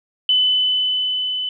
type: tone with level ramp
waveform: sine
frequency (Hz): 3012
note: F#7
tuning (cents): +30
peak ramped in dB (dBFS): -12 to -21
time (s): 0.29-1.49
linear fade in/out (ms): 2
effects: none